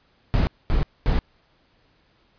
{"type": "noise bursts", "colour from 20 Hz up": "brown", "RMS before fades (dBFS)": -19, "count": 3, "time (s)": [0.34, 1.19], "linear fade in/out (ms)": 0, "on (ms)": 130, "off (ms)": 230, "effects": ["pink hiss -62 dBFS RMS until 2.38 s", "resampled to 11025 Hz"]}